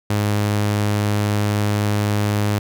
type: tone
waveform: sawtooth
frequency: 103.83 Hz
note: G#2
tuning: in tune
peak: -13 dBFS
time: 0.1-2.59 s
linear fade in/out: 5 ms
effects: none